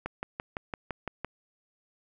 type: click train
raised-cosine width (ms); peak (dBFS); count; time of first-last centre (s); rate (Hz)
0.5; -18; 8; 0.06-1.246; 5.9
effects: none